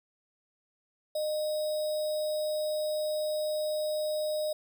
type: tone with sample-and-hold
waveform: sine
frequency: 612 Hz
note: D#5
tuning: 29 cents flat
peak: -28 dBFS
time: 1.15-4.53 s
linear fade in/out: 5 ms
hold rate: 4410 Hz
effects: none